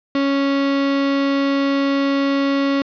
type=tone; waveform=35% pulse; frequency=277.2 Hz; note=C#4; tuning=in tune; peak=-14 dBFS; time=0.15-2.82 s; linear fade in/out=2 ms; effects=resampled to 11025 Hz + 8-bit